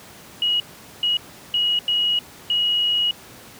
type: tone bursts at uneven times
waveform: sine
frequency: 2900 Hz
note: F#7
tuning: 35 cents flat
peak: -17 dBFS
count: 5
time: 0.42-0.6 / 1.03-1.17 / 1.54-1.79 / 1.88-2.19 / 2.5-3.11 s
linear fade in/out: 2 ms
effects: pink hiss -43 dBFS RMS until 3.59 s + high-pass 100 Hz 12 dB/octave